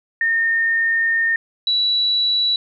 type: tone pair in turn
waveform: sine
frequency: 1827 / 3932 Hz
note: A#6 / B7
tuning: -35 / -8 cents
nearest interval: octave + minor second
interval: 1327 cents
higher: second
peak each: -15 / -15 dBFS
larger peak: neither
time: 0.21-1.36 / 1.67-2.56 s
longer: first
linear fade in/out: 2 ms
effects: none